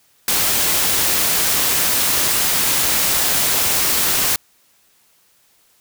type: noise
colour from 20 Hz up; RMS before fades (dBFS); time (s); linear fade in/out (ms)
white; -17; 0.28-4.36; 2
effects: white hiss -57 dBFS RMS until 5.8 s